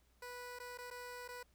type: tone with dropouts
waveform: 15% pulse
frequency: 491.7 Hz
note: B4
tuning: 8 cents flat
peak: -40 dBFS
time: 0.22-1.43 s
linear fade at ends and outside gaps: 5 ms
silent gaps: 0.589-0.599 / 0.776-0.785 / 0.904-0.91 / 1.279-1.287 s
effects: added 60 Hz sine -70 dBFS peak until 1.54 s + pink hiss -75 dBFS RMS until 1.54 s